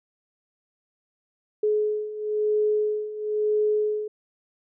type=beating tone pair; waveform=sine; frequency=423.3 / 424.3 Hz; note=G#4 / G#4; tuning=+33 / +37 cents; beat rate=1 Hz; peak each=-27 / -23 dBFS; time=1.63-4.08 s; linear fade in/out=5 ms; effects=none